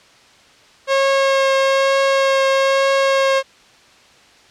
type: tone with vibrato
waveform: sawtooth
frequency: 542 Hz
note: C#5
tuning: 39 cents flat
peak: -9 dBFS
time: 0.87-3.43 s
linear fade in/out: 50 ms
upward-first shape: triangle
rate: 1.1 Hz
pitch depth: 12 cents each way
effects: white hiss -48 dBFS RMS until 4.5 s + low-pass 5000 Hz 12 dB/octave